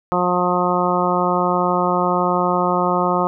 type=harmonic tone; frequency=178.8 Hz; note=F3; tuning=41 cents sharp; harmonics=1 / 2 / 3 / 4 / 5 / 6 / 7; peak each=-23 / -23 / -23 / -23 / -23 / -23 / -23 dBFS; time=0.12-3.27 s; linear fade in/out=0 ms; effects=none